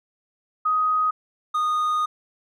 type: tone pair in turn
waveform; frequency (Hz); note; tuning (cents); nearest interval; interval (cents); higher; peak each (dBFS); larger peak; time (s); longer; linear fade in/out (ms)
sine / triangle; 1253 / 1233.6; D#6 / D#6; +12 / -15; unison; 27; first; -18; neither; 0.65-1.11 / 1.54-2.06; second; 10
effects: none